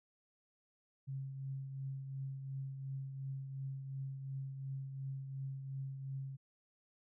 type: tone with tremolo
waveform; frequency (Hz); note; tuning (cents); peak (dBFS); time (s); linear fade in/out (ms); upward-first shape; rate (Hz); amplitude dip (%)
sine; 135.3; C#3; -42; -38; 1.07-6.37; 20; triangle; 2.8; 50
effects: none